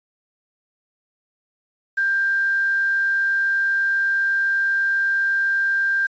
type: tone with quantisation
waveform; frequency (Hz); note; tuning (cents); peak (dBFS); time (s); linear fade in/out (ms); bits
sine; 1587; G6; +21; -17; 1.97-6.07; 10; 7
effects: resampled to 16000 Hz